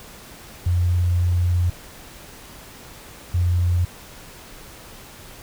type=tone bursts at uneven times; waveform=sine; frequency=88.2 Hz; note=F2; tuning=18 cents sharp; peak=-16 dBFS; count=2; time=0.66-1.7 / 3.34-3.85 s; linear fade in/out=5 ms; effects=pink hiss -42 dBFS RMS until 5.42 s